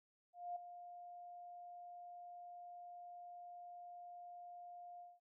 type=tone with ADSR envelope; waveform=sine; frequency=705 Hz; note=F5; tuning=16 cents sharp; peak=-40 dBFS; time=0.33-5.2 s; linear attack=230 ms; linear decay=6 ms; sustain=-11 dB; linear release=200 ms; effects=none